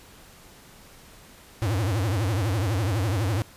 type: tone with vibrato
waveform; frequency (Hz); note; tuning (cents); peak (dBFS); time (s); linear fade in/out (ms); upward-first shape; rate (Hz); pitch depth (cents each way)
square; 102.8; G#2; -17; -23; 1.62-3.42; 0; triangle; 12; 290
effects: pink hiss -50 dBFS RMS until 3.56 s + resampled to 32000 Hz